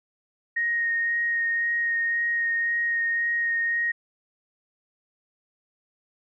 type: tone with vibrato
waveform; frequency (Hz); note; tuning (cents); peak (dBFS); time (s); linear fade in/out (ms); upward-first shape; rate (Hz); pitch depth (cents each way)
sine; 1864.7; A#6; 0; -22; 0.56-3.92; 10; sine; 1.9; 11
effects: none